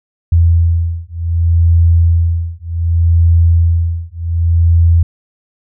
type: beating tone pair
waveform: sine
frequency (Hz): 83.7 / 84.36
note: E2 / E2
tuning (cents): +27 / +41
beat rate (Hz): 0.66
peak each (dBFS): -11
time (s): 0.32-5.03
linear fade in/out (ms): 5
effects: none